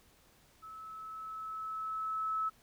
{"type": "tone with level ramp", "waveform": "sine", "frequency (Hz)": 1300, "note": "E6", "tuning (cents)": -24, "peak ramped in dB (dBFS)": [-46, -30], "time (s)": [0.62, 2.5], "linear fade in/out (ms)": 20, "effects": ["pink hiss -65 dBFS RMS until 2.62 s"]}